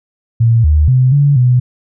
sine tone with pitch steps, 115.4 / 75.8 / 128.2 / 142.9 / 124.8 Hz, A#2 / D#2 / C3 / D3 / B2, -17 / -45 / -35 / -47 / +19 cents, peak -6 dBFS, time 0.4-1.6 s, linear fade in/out 10 ms, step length 240 ms, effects none

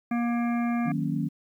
harmonic tone, 236.9 Hz, A#3, 28 cents sharp, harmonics 1 / 3 / 5 / 7 / 9 / 10, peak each -24 / -34 / -38 / -41 / -43 / -44 dBFS, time 0.11-0.92 s, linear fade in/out 5 ms
sine chord, D# minor seventh, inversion none, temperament equal with one note detuned, 156.65 / 185 / 233.1 / 277.2 Hz, D#3 / F#3 / A#3 / C#4, +12 / 0 / 0 / 0 cents, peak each -29 / -32 / -31 / -31 dBFS, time 0.85-1.29 s, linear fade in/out 20 ms
effects 10-bit

